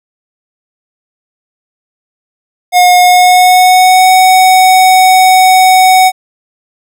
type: tone with pitch glide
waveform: square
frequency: 720 to 747.1 Hz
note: F#5 to F#5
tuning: -47 to +17 cents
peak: -3 dBFS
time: 2.72-6.12 s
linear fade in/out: 50 ms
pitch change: +64 cents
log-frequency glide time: 2.99-4.12 s
effects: none